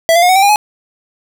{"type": "tone with pitch steps", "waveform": "square", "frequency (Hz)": [661, 688.3, 716.7, 746.2, 777, 809.1, 842.5], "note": ["E5", "F5", "F5", "F#5", "G5", "G#5", "G#5"], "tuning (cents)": [5, -25, 45, 14, -16, -45, 25], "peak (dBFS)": -7, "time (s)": [0.09, 0.559], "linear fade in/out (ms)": 0, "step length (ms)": 67, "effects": []}